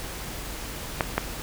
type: clicks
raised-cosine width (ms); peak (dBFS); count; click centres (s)
0.5; -6; 2; 1.008 / 1.18
effects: added 50 Hz sine -40 dBFS peak until 1.42 s + pink hiss -36 dBFS RMS until 1.42 s